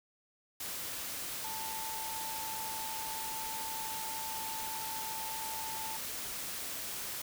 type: tone in noise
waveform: sine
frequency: 885 Hz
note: A5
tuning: 10 cents sharp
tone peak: -41 dBFS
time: 1.44-5.97 s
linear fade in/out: 5 ms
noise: white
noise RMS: -40 dBFS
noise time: 0.6-7.22 s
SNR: -4 dB
effects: none